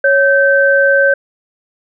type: tone pair together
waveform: sine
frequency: 554.4 / 1549.2 Hz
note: C#5 / G6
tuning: 0 / -21 cents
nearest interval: octave + tritone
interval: 1779 cents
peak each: -10 dBFS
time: 0.04-1.14 s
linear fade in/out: 5 ms
effects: none